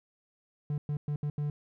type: tone bursts at uneven times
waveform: triangle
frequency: 147.1 Hz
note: D3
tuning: 3 cents sharp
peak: -27 dBFS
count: 5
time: 0.7-0.78 / 0.89-0.97 / 1.08-1.16 / 1.23-1.3 / 1.38-1.5 s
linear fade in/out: 2 ms
effects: none